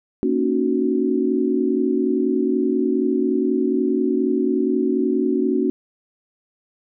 sine chord, D# minor seventh, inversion second, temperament equal with one note detuned, 233.1 / 277.2 / 307.6 / 370 Hz, A#3 / C#4 / D#4 / F#4, 0 / 0 / -20 / 0 cents, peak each -23 / -21 / -26 / -21 dBFS, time 0.23-5.7 s, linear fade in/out 0 ms, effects none

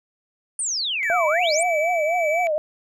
sine exponential two-way sweep, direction down then up, 9397 to 932.3 to 9250 Hz, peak -22 dBFS, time 0.59-1.63 s, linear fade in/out 2 ms, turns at 1.26 s
triangle tone with tremolo, 2300 Hz, D7, 37 cents flat, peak -22 dBFS, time 1.03-2.47 s, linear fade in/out 0 ms, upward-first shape sine, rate 1.7 Hz, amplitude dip 25%
sine tone with vibrato, 659.3 Hz, E5, in tune, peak -19 dBFS, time 1.1-2.58 s, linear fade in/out 0 ms, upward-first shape triangle, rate 4 Hz, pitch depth 190 cents each way
effects none

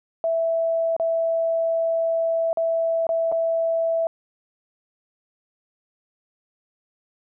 sine tone with dropouts, 659.3 Hz, E5, in tune, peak -19 dBFS, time 0.24-4.07 s, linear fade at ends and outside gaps 1 ms, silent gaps 0.965-0.998 / 2.53-2.572 / 3.068-3.091 / 3.317-3.323 s, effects none

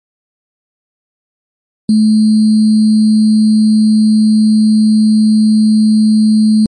sine tone with sample-and-hold, 216.2 Hz, A3, 30 cents flat, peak -5 dBFS, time 1.89-6.66 s, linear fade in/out 2 ms, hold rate 4410 Hz, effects MP3 48 kbps

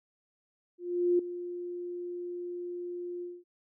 sine tone with ADSR envelope, 352.5 Hz, F4, 16 cents sharp, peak -21 dBFS, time 0.78-3.44 s, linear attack 410 ms, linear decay 5 ms, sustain -14 dB, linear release 220 ms, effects none

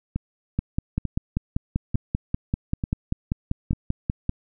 two click trains, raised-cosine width 5 ms, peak -10 / -13 dBFS, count 20 / 5, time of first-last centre 0.59-4.294 / 0.16-3.731 s, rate 5.13 / 1.12 Hz, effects none

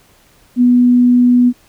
sine tone, 245.7 Hz, B3, 9 cents flat, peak -6 dBFS, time 0.56-1.53 s, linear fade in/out 50 ms, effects pink hiss -50 dBFS RMS until 1.68 s

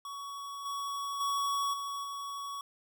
square tone with level steps, 1122 Hz, C#6, 21 cents sharp, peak -40 / -35 / -30 / -36 / -38 dBFS, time 0.05-2.61 s, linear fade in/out 2 ms, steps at 0.65 / 1.2 / 1.73 / 2.03 s, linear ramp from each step 10 ms, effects none

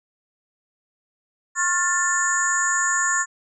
sine tone cluster, 1077 / 1401 / 1766 / 6860 / 7610 Hz, C6 / F6 / A6 / A8 / A#8, +50 / +5 / +6 / -45 / +35 cents, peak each -25 / -27 / -23 / -24 / -29 dBFS, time 1.55-3.26 s, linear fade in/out 50 ms, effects none

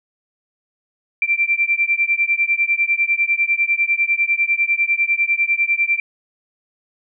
sine beating tone pair, 2349 / 2359 Hz, D7 / D7, 0 / +7 cents, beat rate 10 Hz, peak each -18 dBFS, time 1.22-6 s, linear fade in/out 2 ms, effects none

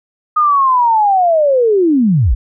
sine linear sweep, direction down, 1244.5 to 39.74 Hz, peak -8 dBFS, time 0.36-2.35 s, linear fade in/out 10 ms, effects none

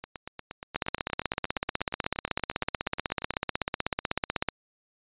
two click trains, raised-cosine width 0.3 ms, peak -10 / -21 dBFS, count 61 / 29, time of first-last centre 0.76-4.487 / 0.04-3.338 s, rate 16.1 / 8.49 Hz, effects resampled to 8000 Hz

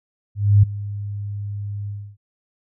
sine tone with ADSR envelope, 102 Hz, G#2, 31 cents flat, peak -7 dBFS, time 0.35-2.17 s, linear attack 280 ms, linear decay 9 ms, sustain -18 dB, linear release 290 ms, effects none

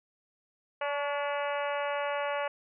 harmonic tone with a mistuned harmonic, 287.6 Hz, D4, 36 cents flat, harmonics 2 / 3 / 4 / 5 / 6 / 7 / 8 / 9 / 10, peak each -32 / -36 / -38 / -40 / -42 / -43 / -44 / -45 / -46 dBFS, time 0.81-2.48 s, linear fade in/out 5 ms, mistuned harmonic 4, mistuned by -29 cents, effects none

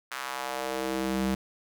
square tone with high-pass filter sweep, 65.41 Hz, C2, in tune, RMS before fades -31 dBFS, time 0.11-1.35 s, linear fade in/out 5 ms, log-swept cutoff 1400 to 160 Hz, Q 1.6, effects none

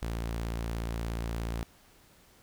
sawtooth tone, 56.9 Hz, A#1, 41 cents flat, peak -28 dBFS, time 0.02-1.63 s, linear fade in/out 0 ms, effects pink hiss -60 dBFS RMS until 2.42 s

